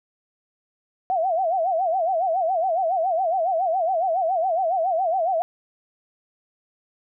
sine tone with vibrato, 705 Hz, F5, 16 cents sharp, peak -19 dBFS, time 1.1-5.42 s, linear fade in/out 0 ms, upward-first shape sine, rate 7.2 Hz, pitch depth 170 cents each way, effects none

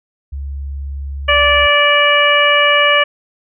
sine tone, 69.5 Hz, C#2, 5 cents sharp, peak -21 dBFS, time 0.32-1.67 s, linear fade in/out 10 ms
harmonic tone, 582 Hz, D5, 16 cents flat, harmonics 1 / 2 / 3 / 4 / 5, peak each -15 / -15 / -15 / -15 / -15 dBFS, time 1.28-3.04 s, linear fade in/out 10 ms
effects none

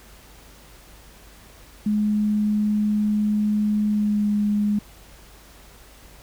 sine tone with pitch glide, 210.3 to 207.5 Hz, G#3 to G#3, +22 to -1 cents, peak -18 dBFS, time 1.86-4.79 s, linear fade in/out 5 ms, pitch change -23 cents, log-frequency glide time 3.88-4.29 s, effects added 50 Hz sine -49 dBFS peak until 6.22 s + pink hiss -49 dBFS RMS until 6.22 s

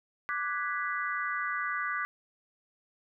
sine chord, G# half-diminished seventh, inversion second, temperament equal, 1174.7 / 1480 / 1661.2 / 1975.5 Hz, D6 / F#6 / G#6 / B6, 0 / 0 / 0 / 0 cents, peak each -34 / -35 / -38 / -36 dBFS, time 0.29-2.05 s, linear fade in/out 0 ms, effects none

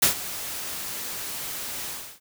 white noise with ADSR envelope, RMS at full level -17 dBFS, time 0.02-2.2 s, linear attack 9 ms, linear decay 110 ms, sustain -16 dB, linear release 320 ms, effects none

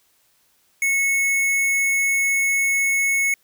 square tone, 2198 Hz, C#7, 15 cents flat, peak -18 dBFS, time 0.82-3.34 s, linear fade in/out 2 ms, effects white hiss -62 dBFS RMS until 3.43 s

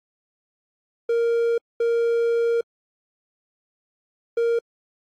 triangle tone bursts at uneven times, 466.2 Hz, A#4, in tune, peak -16 dBFS, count 3, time 1.09-1.58 / 1.8-2.61 / 4.37-4.59 s, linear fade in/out 5 ms, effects AAC 64 kbps

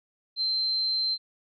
sine tone, 4117 Hz, C8, 29 cents flat, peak -24 dBFS, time 0.36-1.18 s, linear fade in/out 50 ms, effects none

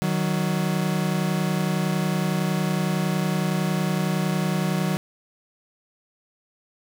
40% pulse tone pair together, 155.56 / 186.42 Hz, D#3 / F#3, 0 / +13 cents, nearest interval minor third, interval 313 cents, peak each -24 / -23 dBFS, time 0.02-4.97 s, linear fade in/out 0 ms, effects none

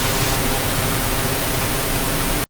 pink noise with comb filter, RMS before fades -19 dBFS, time 0-2.44 s, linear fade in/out 0 ms, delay 7.5 ms, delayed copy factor +0.55, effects Opus 48 kbps

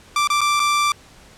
sawtooth tone with dropouts, 1174.7 Hz, D6, in tune, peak -12 dBFS, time 0.16-0.92 s, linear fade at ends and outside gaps 2 ms, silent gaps 0.274-0.301 / 0.408-0.414 / 0.596-0.6 s, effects pink hiss -47 dBFS RMS until 1.37 s + low-pass 9000 Hz 12 dB/octave

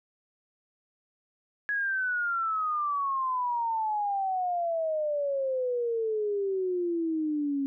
sine exponential sweep, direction down, 1680 to 272.5 Hz, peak -26 dBFS, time 1.69-7.66 s, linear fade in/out 0 ms, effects none

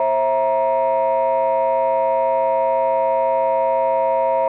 sine tone cluster, 535 / 655 / 943 Hz, C5 / E5 / A#5, +38 / -11 / +20 cents, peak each -18 dBFS, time 0-4.48 s, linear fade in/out 2 ms, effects tanh soft clip ceiling -10 dBFS

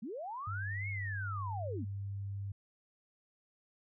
sine linear two-way sweep, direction up then down, 185 to 2217 to 185 Hz, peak -39 dBFS, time 0.02-1.85 s, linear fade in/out 10 ms, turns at 0.89 s
sine tone, 99.3 Hz, G2, 23 cents sharp, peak -37 dBFS, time 0.47-2.52 s, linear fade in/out 5 ms
effects none

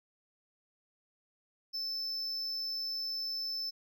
triangle tone, 5274 Hz, E8, in tune, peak -33 dBFS, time 1.73-3.71 s, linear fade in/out 20 ms, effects none

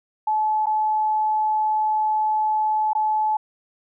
sine tone with dropouts, 861 Hz, A5, 38 cents flat, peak -18 dBFS, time 0.27-3.37 s, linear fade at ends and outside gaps 5 ms, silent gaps 0.659-0.667 / 2.933-2.95 s, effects none

